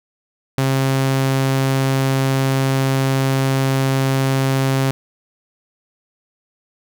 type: tone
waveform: sawtooth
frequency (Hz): 134.2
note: C3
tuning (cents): +44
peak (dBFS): -11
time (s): 0.58-4.91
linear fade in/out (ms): 0
effects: none